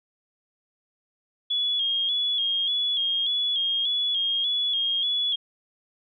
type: tone with vibrato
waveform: sine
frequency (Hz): 3322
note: G#7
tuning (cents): 0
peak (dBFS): -22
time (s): 1.5-5.36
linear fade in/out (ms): 10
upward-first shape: square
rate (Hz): 1.7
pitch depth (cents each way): 43
effects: none